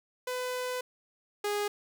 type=tone pair in turn; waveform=sawtooth; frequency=502 / 412.4 Hz; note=B4 / G#4; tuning=+28 / -12 cents; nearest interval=minor third; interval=340 cents; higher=first; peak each=-28 / -25 dBFS; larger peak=second; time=0.27-0.81 / 1.44-1.68 s; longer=first; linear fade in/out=5 ms; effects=none